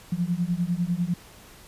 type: beating tone pair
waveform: sine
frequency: 170 / 180 Hz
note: F3 / F#3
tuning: -46 / -47 cents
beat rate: 10 Hz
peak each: -26 dBFS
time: 0.12-1.14 s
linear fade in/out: 5 ms
effects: pink hiss -49 dBFS RMS until 1.67 s + resampled to 32000 Hz